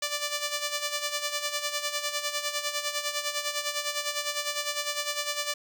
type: tone with tremolo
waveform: 5% pulse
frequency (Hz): 587.3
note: D5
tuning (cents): 0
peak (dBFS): -15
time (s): 0.02-5.54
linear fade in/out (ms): 5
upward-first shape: sine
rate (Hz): 9.9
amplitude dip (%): 65
effects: none